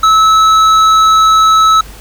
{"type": "tone with hard clipping", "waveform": "triangle", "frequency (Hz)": 1300, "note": "E6", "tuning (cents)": -24, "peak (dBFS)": -6, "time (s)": [0.03, 1.81], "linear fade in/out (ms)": 5, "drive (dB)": 12, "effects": ["added 50 Hz sine -32 dBFS peak until 2 s", "pink hiss -35 dBFS RMS until 2 s"]}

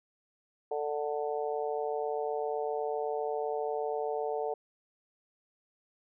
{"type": "harmonic tone", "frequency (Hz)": 147.9, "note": "D3", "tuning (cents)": 13, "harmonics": [3, 4, 5, 6], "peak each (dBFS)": [-33, -37, -36, -42], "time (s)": [0.71, 4.54], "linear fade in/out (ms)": 5, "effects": []}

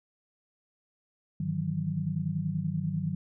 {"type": "tone cluster", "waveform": "sine", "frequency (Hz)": [99.9, 153.6, 163.8, 184.6], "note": ["G2", "D#3", "E3", "F#3"], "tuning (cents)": [33, -22, -11, -4], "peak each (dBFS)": [-38, -31, -36, -33], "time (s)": [1.4, 3.15], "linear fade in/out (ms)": 5, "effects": []}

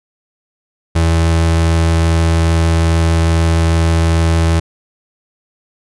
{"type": "tone", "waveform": "35% pulse", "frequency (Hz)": 82.41, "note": "E2", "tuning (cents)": 0, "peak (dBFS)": -8, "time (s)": [0.95, 4.6], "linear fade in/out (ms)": 10, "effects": ["resampled to 24000 Hz"]}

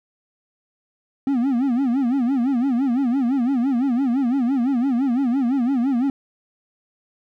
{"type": "tone with vibrato", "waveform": "triangle", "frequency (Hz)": 256, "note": "C4", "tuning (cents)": -38, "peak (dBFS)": -15, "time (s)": [1.27, 6.1], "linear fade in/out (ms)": 2, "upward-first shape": "sine", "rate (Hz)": 5.9, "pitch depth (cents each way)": 170, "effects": []}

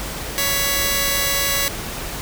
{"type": "tone pair together", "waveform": "5% pulse", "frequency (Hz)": [557.6, 1987], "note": ["C#5", "B6"], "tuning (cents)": [10, 10], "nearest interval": "octave + minor seventh", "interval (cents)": 2200, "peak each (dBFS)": -10, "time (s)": [0.38, 1.68], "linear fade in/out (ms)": 0, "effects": ["added 50 Hz sine -36 dBFS peak until 2.21 s", "pink hiss -29 dBFS RMS until 2.21 s"]}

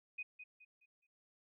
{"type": "tone with echo", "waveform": "sine", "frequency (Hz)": 2497, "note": "D#7", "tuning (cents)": 6, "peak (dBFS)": -40, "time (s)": [0.18, 0.23], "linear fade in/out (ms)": 10, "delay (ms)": 210, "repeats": 4, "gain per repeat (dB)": -9, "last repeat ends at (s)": 1.07, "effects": []}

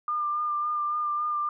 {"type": "tone with vibrato", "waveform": "sine", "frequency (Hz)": 1200, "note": "D6", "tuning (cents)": 37, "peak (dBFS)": -25, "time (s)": [0.08, 1.49], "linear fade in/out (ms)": 2, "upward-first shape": "sine", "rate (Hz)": 3.6, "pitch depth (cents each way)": 20, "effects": []}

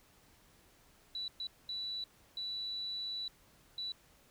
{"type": "tone bursts at uneven times", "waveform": "sine", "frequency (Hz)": 3951, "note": "B7", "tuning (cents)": 0, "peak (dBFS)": -37, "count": 5, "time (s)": [[1.15, 1.28], [1.4, 1.47], [1.69, 2.04], [2.37, 3.28], [3.78, 3.92]], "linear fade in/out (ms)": 2, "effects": ["pink hiss -65 dBFS RMS until 4.3 s"]}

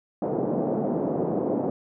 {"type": "band-pass noise", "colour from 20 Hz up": "pink", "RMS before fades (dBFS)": -26, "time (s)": [0.22, 1.7], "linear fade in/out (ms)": 2, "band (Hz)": [180, 670], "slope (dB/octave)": 24, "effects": []}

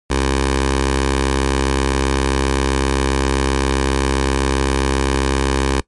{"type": "tone with notch filter", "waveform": "10% pulse", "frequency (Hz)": 67.6, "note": "C#2", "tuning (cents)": -43, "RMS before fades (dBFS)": -17, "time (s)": [0.1, 5.81], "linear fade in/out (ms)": 5, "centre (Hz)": 170, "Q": 0.9, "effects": ["noise-tail reverb RT60 0.1 s tail -21 dB re dry", "MP3 48 kbps"]}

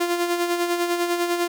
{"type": "tone with tremolo", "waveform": "sawtooth", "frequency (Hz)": 347.5, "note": "F4", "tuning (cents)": -9, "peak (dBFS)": -15, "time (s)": [0, 1.48], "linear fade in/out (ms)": 10, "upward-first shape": "sine", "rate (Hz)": 10, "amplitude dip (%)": 50, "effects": []}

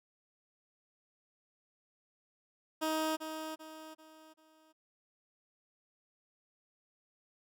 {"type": "tone with echo", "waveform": "15% pulse", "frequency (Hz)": 314.6, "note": "D#4", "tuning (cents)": 19, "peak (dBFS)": -25, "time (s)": [2.81, 3.17], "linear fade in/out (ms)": 20, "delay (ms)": 390, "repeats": 4, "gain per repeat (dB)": -8, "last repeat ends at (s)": 4.73, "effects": []}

